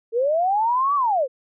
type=linear two-way sweep; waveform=sine; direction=up then down; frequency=439.1 to 1170 to 480.6 Hz; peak=-17 dBFS; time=0.12-1.28 s; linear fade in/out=50 ms; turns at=0.95 s; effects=none